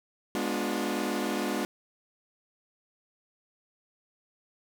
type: chord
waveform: sawtooth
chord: G# diminished seventh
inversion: none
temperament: equal with one note detuned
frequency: 207.7 / 246.9 / 293.7 / 356.4 Hz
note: G#3 / B3 / D4 / F4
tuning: 0 / 0 / 0 / +35 cents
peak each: -30 dBFS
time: 0.35-1.65 s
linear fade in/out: 0 ms
effects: none